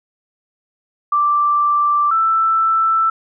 sine tone pair in turn, 1174 / 1326.2 Hz, D6 / E6, -1 / +10 cents, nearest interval major second, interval 211 cents, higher second, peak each -12 dBFS, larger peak neither, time 1.12-2.11 / 2.11-3.1 s, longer neither, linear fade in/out 5 ms, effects none

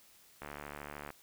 click train, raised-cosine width 0.5 ms, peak -28 dBFS, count 51, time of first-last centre 0.42-1.104 s, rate 73.1 Hz, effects white hiss -62 dBFS RMS until 1.22 s

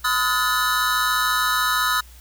square tone cluster, 1010 / 1264 / 1443 / 1747 / 3906 Hz, B5 / D#6 / F#6 / A6 / B7, +39 / +27 / -44 / -13 / -20 cents, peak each -28 / -23 / -25 / -28 / -28 dBFS, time 0.04-2.01 s, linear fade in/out 10 ms, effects added 60 Hz sine -43 dBFS peak until 2.2 s + white hiss -50 dBFS RMS until 2.2 s

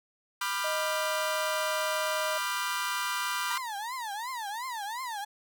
sawtooth chord, G dominant seventh, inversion first, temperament equal with one note detuned, 987.8 / 1191.7 / 1396.9 / 1568 Hz, B5 / D6 / F6 / G6, 0 / +25 / 0 / 0 cents, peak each -30 / -31 / -32 / -34 dBFS, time 0.41-3.58 s, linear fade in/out 5 ms
sine tone, 622.3 Hz, D#5, in tune, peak -32 dBFS, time 0.64-2.38 s, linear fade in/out 5 ms
35% pulse tone with vibrato, 915 Hz, A#5, 32 cents flat, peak -32 dBFS, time 3.5-5.25 s, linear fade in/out 10 ms, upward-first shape triangle, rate 2.8 Hz, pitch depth 270 cents each way
effects none

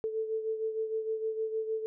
sine beating tone pair, 440 / 446.5 Hz, A4 / A4, 0 / +25 cents, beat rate 6.5 Hz, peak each -31 / -38 dBFS, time 0.04-1.86 s, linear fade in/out 0 ms, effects none

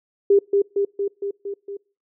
sine tone with echo, 400.4 Hz, G4, 37 cents sharp, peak -11 dBFS, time 0.3-0.39 s, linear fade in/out 5 ms, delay 230 ms, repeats 6, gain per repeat -3 dB, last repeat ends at 1.77 s, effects noise-tail reverb RT60 0.4 s tail -26 dB re dry

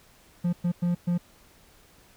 triangle tone bursts at uneven times, 174.8 Hz, F3, 2 cents sharp, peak -20 dBFS, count 4, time 0.44-0.53 / 0.64-0.72 / 0.82-0.95 / 1.07-1.18 s, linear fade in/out 10 ms, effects pink hiss -57 dBFS RMS until 2.16 s

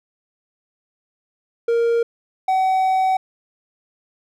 triangle tone pair in turn, 466.2 / 756.2 Hz, A#4 / F#5, 0 / +38 cents, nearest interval minor sixth, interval 838 cents, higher second, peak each -13 dBFS, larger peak neither, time 1.68-2.03 / 2.48-3.17 s, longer second, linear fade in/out 5 ms, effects none

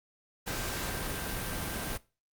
sine tone in noise, 1568 Hz, G6, in tune, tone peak -45 dBFS, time 0.46-1.98 s, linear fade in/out 20 ms, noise pink, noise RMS -35 dBFS, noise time 0.46-1.98 s, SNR -13 dB, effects noise-tail reverb RT60 0.3 s tail -20 dB re dry + Opus 48 kbps

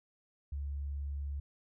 sine tone, 70.8 Hz, C#2, 37 cents sharp, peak -35 dBFS, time 0.52-1.4 s, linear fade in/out 5 ms, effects none

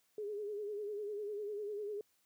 sine tone with vibrato, 415.3 Hz, G#4, in tune, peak -38 dBFS, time 0.18-2.01 s, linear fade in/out 2 ms, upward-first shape sine, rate 10 Hz, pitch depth 59 cents each way, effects white hiss -75 dBFS RMS until 2.25 s + high-pass 60 Hz 12 dB/octave

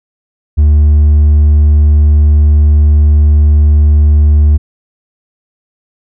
sine tone with hard clipping, 75 Hz, D2, 37 cents sharp, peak -4 dBFS, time 0.57-4.58 s, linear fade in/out 20 ms, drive 2 dB, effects none

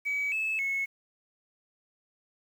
sine tone with pitch steps, 2275 / 2606 / 2191 Hz, C#7 / E7 / C#7, +44 / -20 / -21 cents, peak -26 dBFS, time 0.05-0.86 s, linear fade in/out 20 ms, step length 270 ms, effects tanh soft clip ceiling -24 dBFS + 9-bit

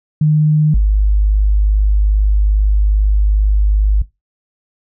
sine tone pair in turn, 152.7 / 51.21 Hz, D#3 / G#1, -32 / -24 cents, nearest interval octave + perfect fifth, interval 1892 cents, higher first, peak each -8 dBFS, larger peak neither, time 0.21-0.74 / 0.74-4.02 s, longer second, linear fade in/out 5 ms, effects noise-tail reverb RT60 0.2 s tail -18 dB re dry

